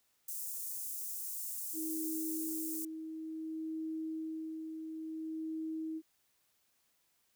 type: high-pass noise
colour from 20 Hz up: white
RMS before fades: -41 dBFS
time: 0.28-2.85 s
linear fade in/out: 5 ms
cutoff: 7200 Hz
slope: 24 dB/octave
type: tone with tremolo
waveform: sine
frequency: 318.3 Hz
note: D#4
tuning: 39 cents sharp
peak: -36 dBFS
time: 1.73-6.02 s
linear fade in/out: 50 ms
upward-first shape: sine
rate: 0.57 Hz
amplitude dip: 40%
effects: white hiss -75 dBFS RMS until 7.35 s